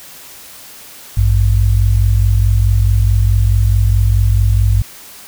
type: tone pair together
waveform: sine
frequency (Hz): 55.33 / 100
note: A1 / G2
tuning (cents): +10 / +35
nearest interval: minor seventh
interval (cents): 1025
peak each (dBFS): -11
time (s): 1.17-4.82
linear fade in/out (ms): 5
effects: white hiss -36 dBFS RMS until 5.27 s